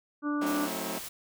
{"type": "harmonic tone", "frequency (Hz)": 293.7, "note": "D4", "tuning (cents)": 0, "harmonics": [1, 2, 3, 4, 5], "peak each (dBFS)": [-28, -42, -46, -36, -40], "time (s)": [0.22, 0.69], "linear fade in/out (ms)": 50}
{"type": "chord", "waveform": "15% pulse", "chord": "F# diminished seventh", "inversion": "none", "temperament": "just", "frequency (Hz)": [185, 222, 266.4, 319.7], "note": ["F#3", "A3", "C4", "Eb4"], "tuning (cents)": [0, 16, 31, 47], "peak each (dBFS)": -33, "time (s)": [0.41, 0.99], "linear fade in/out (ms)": 10}
{"type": "noise", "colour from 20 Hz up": "white", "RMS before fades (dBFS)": -40, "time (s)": [0.46, 1.09], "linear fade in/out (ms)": 10}
{"effects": []}